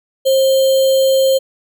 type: tone with sample-and-hold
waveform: sine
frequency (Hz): 533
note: C5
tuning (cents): +32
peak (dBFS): -9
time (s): 0.25-1.39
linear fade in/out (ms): 20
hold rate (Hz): 3675
effects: none